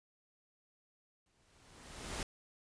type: noise with exponential growth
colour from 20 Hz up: pink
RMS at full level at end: -38 dBFS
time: 1.26-2.23 s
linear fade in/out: 2 ms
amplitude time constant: 210 ms
effects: resampled to 22050 Hz